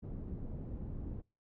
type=low-pass noise; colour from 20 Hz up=pink; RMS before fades=-42 dBFS; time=0.02-1.22 s; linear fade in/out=20 ms; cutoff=270 Hz; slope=12 dB/octave; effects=noise-tail reverb RT60 0.3 s tail -25 dB re dry